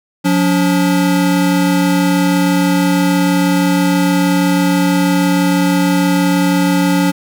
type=tone pair together; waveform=square; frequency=178.8 / 285 Hz; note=F3 / C#4; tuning=+41 / +48 cents; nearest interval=minor sixth; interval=807 cents; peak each=-14 dBFS; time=0.24-7.12 s; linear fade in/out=20 ms; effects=none